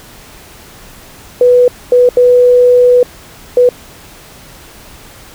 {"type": "tone bursts at uneven times", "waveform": "sine", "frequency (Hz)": 493.3, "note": "B4", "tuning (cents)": -2, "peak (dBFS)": -3, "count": 4, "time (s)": [[1.41, 1.68], [1.92, 2.09], [2.17, 3.03], [3.57, 3.69]], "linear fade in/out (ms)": 2, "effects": ["pink hiss -36 dBFS RMS until 5.34 s"]}